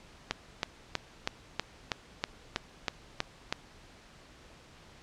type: click train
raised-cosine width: 0.2 ms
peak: -11 dBFS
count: 11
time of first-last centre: 0.31-3.525 s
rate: 3.11 Hz
effects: pink hiss -55 dBFS RMS until 5.02 s + low-pass 6000 Hz 12 dB/octave